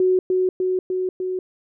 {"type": "tone with echo", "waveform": "sine", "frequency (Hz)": 370, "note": "F#4", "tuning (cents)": 0, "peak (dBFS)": -14, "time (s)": [0, 0.19], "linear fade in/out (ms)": 2, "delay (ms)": 300, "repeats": 4, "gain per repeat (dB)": -2, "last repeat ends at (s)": 1.39, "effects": []}